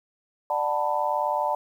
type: chord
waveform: sine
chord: B minor seventh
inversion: first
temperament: just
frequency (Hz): 592.7 / 740.8 / 889 / 987.8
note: D5 / F#5 / A5 / B5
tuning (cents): +16 / +2 / +18 / 0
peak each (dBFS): -28 / -30 / -26 / -29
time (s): 0.5-1.55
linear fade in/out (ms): 2
effects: 9-bit